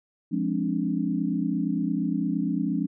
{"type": "chord", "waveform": "sine", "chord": "D half-diminished seventh", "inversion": "first", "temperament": "equal with one note detuned", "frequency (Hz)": [174.61, 207.7, 265, 293.7], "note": ["F3", "Ab3", "C4", "D4"], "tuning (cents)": [0, 0, 22, 0], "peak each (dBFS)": -29, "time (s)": [0.31, 2.87], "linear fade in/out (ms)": 20, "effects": []}